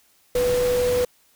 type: tone in noise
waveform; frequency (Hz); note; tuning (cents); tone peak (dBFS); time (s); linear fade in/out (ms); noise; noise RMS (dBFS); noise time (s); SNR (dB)
sine; 493.9; B4; 0; -18; 0.35-1.05; 5; pink; -30; 0.35-1.05; +9
effects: white hiss -60 dBFS RMS until 1.35 s